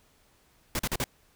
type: noise bursts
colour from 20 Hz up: pink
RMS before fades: -29 dBFS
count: 4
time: 0.75-1.041 s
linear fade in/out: 2 ms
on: 42 ms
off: 41 ms
effects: pink hiss -64 dBFS RMS until 1.35 s